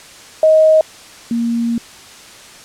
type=tone pair in turn; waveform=sine; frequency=629 / 233.6 Hz; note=D#5 / A#3; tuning=+19 / +4 cents; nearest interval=octave + perfect fourth; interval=1715 cents; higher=first; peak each=-6 / -14 dBFS; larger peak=first; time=0.43-0.81 / 1.31-1.78 s; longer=second; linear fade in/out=2 ms; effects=white hiss -38 dBFS RMS until 2.64 s + low-pass 8000 Hz 12 dB/octave